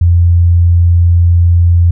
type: tone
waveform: sine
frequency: 86.2 Hz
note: F2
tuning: 22 cents flat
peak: -4 dBFS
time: 0.01-1.91 s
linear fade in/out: 5 ms
effects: none